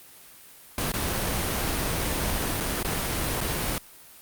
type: noise with dropouts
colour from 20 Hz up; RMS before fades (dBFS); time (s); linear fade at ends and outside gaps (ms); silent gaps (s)
pink; -27; 0.78-3.78; 1; 0.919-0.938 / 2.603-2.607 / 2.829-2.847 / 3.406-3.412
effects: white hiss -49 dBFS RMS until 4.21 s + Opus 32 kbps